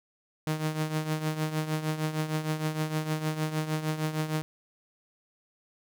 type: tone with tremolo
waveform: sawtooth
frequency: 155.56 Hz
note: D#3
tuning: in tune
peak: -21 dBFS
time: 0.47-4.42 s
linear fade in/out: 0 ms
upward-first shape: triangle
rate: 6.5 Hz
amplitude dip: 75%
effects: none